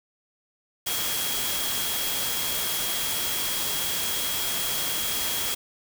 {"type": "tone in noise", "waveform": "sine", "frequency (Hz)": 3283, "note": "G#7", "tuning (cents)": -21, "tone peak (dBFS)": -33, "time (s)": [0.86, 5.55], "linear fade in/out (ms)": 10, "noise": "white", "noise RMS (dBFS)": -28, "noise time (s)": [0.86, 5.55], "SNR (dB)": -8, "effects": []}